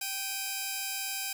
5% pulse tone pair together, 781.5 / 2489 Hz, G5 / D#7, -6 / 0 cents, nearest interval octave + minor sixth, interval 2006 cents, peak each -25 dBFS, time 0.01-1.33 s, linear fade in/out 5 ms, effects none

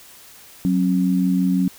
sine tone pair together, 185 / 270.9 Hz, F#3 / C#4, 0 / -40 cents, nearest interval perfect fifth, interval 660 cents, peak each -17 / -20 dBFS, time 0.65-1.68 s, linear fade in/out 0 ms, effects white hiss -45 dBFS RMS until 1.78 s

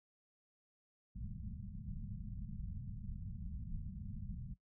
pink low-pass noise, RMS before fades -45 dBFS, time 1.15-4.54 s, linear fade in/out 10 ms, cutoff 220 Hz, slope 96 dB/octave, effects noise-tail reverb RT60 0.1 s tail -18 dB re dry

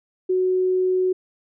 sine tone, 370 Hz, F#4, in tune, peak -17 dBFS, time 0.29-1.13 s, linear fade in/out 10 ms, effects none

